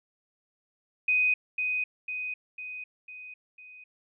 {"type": "tone with echo", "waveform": "sine", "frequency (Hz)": 2500, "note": "D#7", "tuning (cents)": 8, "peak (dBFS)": -21, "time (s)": [1.08, 1.34], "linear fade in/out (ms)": 5, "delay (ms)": 500, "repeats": 5, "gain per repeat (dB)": -5, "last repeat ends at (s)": 3.84, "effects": []}